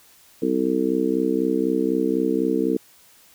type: harmonic tone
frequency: 64 Hz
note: C2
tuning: 38 cents flat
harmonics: 3 / 4 / 5 / 6 / 7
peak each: -29 / -24 / -23 / -29 / -24 dBFS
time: 0.42-2.77 s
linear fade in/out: 5 ms
effects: white hiss -53 dBFS RMS until 3.34 s